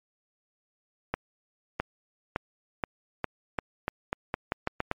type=accelerating click train; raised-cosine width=0.5 ms; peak=-12 dBFS; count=13; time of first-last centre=1.14-4.914 s; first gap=660 ms; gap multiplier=0.85; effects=MP3 64 kbps

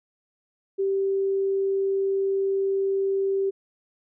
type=tone; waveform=sine; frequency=390 Hz; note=G4; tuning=9 cents flat; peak=-21 dBFS; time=0.78-3.51 s; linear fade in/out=20 ms; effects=none

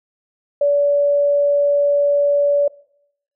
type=tone; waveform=sine; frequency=574 Hz; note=D5; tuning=40 cents flat; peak=-12 dBFS; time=0.61-2.68 s; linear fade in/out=5 ms; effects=noise-tail reverb RT60 0.7 s tail -22 dB re dry

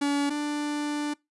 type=tone pair in turn; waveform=45% pulse; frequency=285.1 / 295 Hz; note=C#4 / D4; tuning=+49 / +8 cents; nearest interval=minor second; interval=59 cents; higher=second; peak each=-23 / -27 dBFS; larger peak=first; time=0.01-0.3 / 0.3-1.14 s; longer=second; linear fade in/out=10 ms; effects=noise-tail reverb RT60 0.2 s tail -23 dB re dry + resampled to 24000 Hz

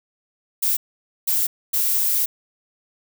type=noise bursts at uneven times; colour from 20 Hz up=violet; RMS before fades=-20 dBFS; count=3; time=0.62-0.77 / 1.27-1.47 / 1.73-2.26 s; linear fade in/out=10 ms; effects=none

